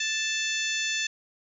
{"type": "harmonic tone", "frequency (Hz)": 880, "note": "A5", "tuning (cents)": 0, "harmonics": [2, 3, 4, 5, 6, 7, 8], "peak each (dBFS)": [-32, -31, -32, -38, -40, -35, -38], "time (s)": [0, 1.07], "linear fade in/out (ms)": 5, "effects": []}